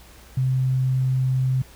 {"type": "tone", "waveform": "sine", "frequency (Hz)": 130, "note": "C3", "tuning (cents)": -11, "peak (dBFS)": -18, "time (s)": [0.37, 1.62], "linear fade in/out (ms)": 5, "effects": ["added 60 Hz sine -48 dBFS peak until 1.75 s", "pink hiss -49 dBFS RMS until 1.75 s"]}